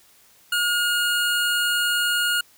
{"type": "tone", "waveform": "25% pulse", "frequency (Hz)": 1430, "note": "F6", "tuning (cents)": 41, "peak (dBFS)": -16, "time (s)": [0.52, 2.41], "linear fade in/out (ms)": 5, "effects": ["white hiss -55 dBFS RMS until 2.57 s"]}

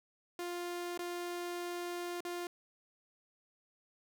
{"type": "tone with dropouts", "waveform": "sawtooth", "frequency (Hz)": 350.5, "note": "F4", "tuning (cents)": 6, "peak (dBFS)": -34, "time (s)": [0.39, 2.47], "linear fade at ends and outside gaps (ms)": 2, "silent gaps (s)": [[0.976, 0.991], [2.206, 2.25]], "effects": []}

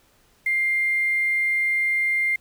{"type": "tone with quantisation", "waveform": "sine", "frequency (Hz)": 2100, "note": "C7", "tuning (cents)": 6, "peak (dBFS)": -19, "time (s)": [0.46, 2.36], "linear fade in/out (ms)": 5, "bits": 7, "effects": ["pink hiss -60 dBFS RMS until 2.4 s"]}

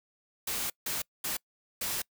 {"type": "noise bursts at uneven times", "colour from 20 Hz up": "white", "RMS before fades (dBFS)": -33, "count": 4, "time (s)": [[0.47, 0.7], [0.86, 1.02], [1.24, 1.37], [1.81, 2.02]], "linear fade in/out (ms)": 5, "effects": ["noise-tail reverb RT60 0.1 s tail -25 dB re dry"]}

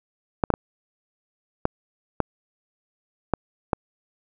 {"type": "clicks", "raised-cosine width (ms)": 1, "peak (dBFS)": -5, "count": 7, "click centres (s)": [0.438, 0.503, 0.539, 1.654, 2.203, 3.337, 3.732], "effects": []}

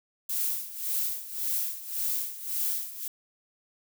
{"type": "noise with tremolo", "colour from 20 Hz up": "violet", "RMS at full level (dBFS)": -28, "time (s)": [0.29, 3.08], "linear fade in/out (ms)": 5, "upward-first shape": "sine", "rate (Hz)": 1.8, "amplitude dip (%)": 80, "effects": []}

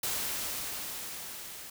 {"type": "noise with level ramp", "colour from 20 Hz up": "white", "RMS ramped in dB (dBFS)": [-32, -45], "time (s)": [0.03, 1.7], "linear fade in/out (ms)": 5, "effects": []}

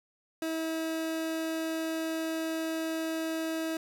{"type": "tone", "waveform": "30% pulse", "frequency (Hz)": 322.5, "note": "E4", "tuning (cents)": -38, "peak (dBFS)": -28, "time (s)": [0.42, 3.77], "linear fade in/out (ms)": 2, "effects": []}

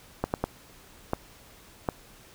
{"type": "clicks", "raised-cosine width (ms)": 1, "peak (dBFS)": -11, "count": 5, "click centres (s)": [0.24, 0.339, 0.44, 1.134, 1.888], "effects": ["pink hiss -53 dBFS RMS until 2.34 s"]}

